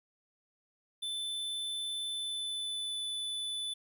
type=tone with pitch glide; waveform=square; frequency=3522 to 3490 Hz; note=A7 to A7; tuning=+1 to -15 cents; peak=-35 dBFS; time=1.02-3.74 s; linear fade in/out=10 ms; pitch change=-16 cents; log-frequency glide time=2.09-3.02 s; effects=12-bit